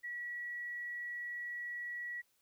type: tone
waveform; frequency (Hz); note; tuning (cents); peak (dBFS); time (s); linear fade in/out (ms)
sine; 1931; B6; -39; -39; 0.03-2.22; 20
effects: white hiss -75 dBFS RMS until 2.41 s